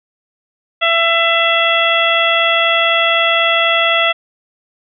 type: harmonic tone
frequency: 669 Hz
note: E5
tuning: 25 cents sharp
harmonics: 1 / 2 / 3 / 4 / 5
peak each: -17 / -17 / -17 / -17 / -17 dBFS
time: 0.81-4.13 s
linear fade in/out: 20 ms
effects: none